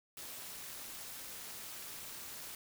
white noise with amplitude modulation, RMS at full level -44 dBFS, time 0.17-2.55 s, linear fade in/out 2 ms, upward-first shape sine, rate 263 Hz, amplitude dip 65%, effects none

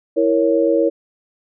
sine chord, A# diminished, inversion second, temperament equal, 329.6 / 466.2 / 554.4 Hz, E4 / A#4 / C#5, 0 / 0 / 0 cents, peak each -17 dBFS, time 0.16-0.9 s, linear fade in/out 20 ms, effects none

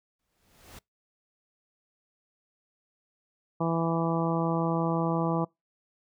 pink noise with exponential growth, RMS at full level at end -45 dBFS, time 0.19-0.79 s, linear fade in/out 5 ms, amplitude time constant 130 ms
harmonic tone, 165.7 Hz, E3, 9 cents sharp, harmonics 1 / 2 / 3 / 4 / 5 / 6 / 7, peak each -28 / -31 / -33 / -34 / -35 / -36 / -36 dBFS, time 3.6-5.45 s, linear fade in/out 10 ms
effects noise-tail reverb RT60 0.2 s tail -26 dB re dry

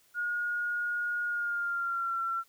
sine tone with pitch glide, 1436 to 1355.4 Hz, F6 to E6, +48 to +48 cents, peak -29 dBFS, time 0.14-2.44 s, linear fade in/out 50 ms, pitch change -100 cents, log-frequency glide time 1.25-2.2 s, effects white hiss -65 dBFS RMS until 2.48 s

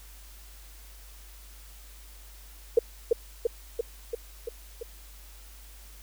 sine tone with echo, 466.2 Hz, A#4, in tune, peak -14 dBFS, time 2.77-2.79 s, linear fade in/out 5 ms, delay 340 ms, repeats 6, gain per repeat -3 dB, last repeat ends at 4.83 s, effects added 50 Hz sine -47 dBFS peak until 6.02 s + white hiss -53 dBFS RMS until 6.02 s

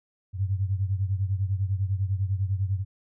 sine beating tone pair, 94.7 / 104.7 Hz, F#2 / G#2, +41 / +15 cents, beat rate 10 Hz, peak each -25 / -29 dBFS, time 0.33-2.85 s, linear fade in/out 50 ms, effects none

